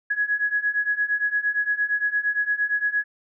sine beating tone pair, 1670 / 1678.7 Hz, G#6 / G#6, +9 / +18 cents, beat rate 8.7 Hz, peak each -25 / -23 dBFS, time 0.1-3.04 s, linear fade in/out 10 ms, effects none

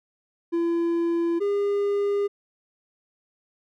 triangle tone pair in turn, 338.2 / 404.9 Hz, E4 / G#4, +44 / -44 cents, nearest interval minor third, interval 312 cents, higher second, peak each -19 dBFS, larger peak neither, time 0.52-1.4 / 1.4-2.28 s, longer neither, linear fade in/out 20 ms, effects none

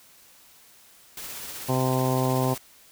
white noise with tremolo, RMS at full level -36 dBFS, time 1.17-2.58 s, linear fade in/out 2 ms, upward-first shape triangle, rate 16 Hz, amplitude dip 30%
harmonic tone, 129.4 Hz, C3, 19 cents flat, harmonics 1 / 2 / 3 / 4 / 5 / 6 / 7 / 8, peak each -25 / -28 / -30 / -31 / -32 / -33 / -33 / -34 dBFS, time 1.68-2.55 s, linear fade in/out 20 ms
effects white hiss -54 dBFS RMS until 2.91 s

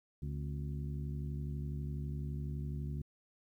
harmonic tone with a mistuned harmonic, 72 Hz, D2, 34 cents flat, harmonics 1 / 2 / 3 / 4 / 5, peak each -40 / -39 / -48 / -51 / -55 dBFS, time 0.22-3.02 s, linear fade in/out 5 ms, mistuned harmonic 4, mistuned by -120 cents, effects 12-bit

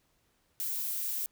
violet noise, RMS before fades -34 dBFS, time 0.6-1.26 s, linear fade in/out 0 ms, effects pink hiss -72 dBFS RMS until 1.31 s

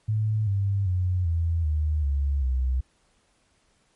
sine tone with pitch steps, 108 / 99.04 / 90.82 / 83.28 / 76.37 / 70.03 / 64.22 Hz, A2 / G2 / F#2 / E2 / D#2 / C#2 / C2, -32 / +18 / -32 / +18 / -32 / +18 / -32 cents, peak -21 dBFS, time 0.08-2.81 s, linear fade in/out 10 ms, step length 390 ms, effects pink hiss -66 dBFS RMS until 3.95 s + MP3 48 kbps

